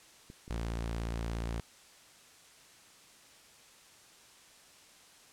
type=clicks; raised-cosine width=3 ms; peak=-35 dBFS; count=3; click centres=0.301 / 0.479 / 0.555 s
type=tone; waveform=sawtooth; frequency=57 Hz; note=A#1; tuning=38 cents flat; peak=-30 dBFS; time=0.5-1.6 s; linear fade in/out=0 ms
effects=white hiss -58 dBFS RMS until 5.32 s + low-pass 9000 Hz 12 dB/octave